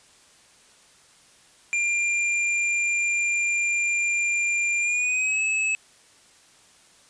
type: tone with pitch glide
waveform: square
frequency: 2391 to 2592 Hz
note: D7 to E7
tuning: +30 to -30 cents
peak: -22 dBFS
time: 1.73-5.75 s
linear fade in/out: 0 ms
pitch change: +140 cents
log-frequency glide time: 4.81-5.42 s
effects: white hiss -55 dBFS RMS until 7.09 s + resampled to 22050 Hz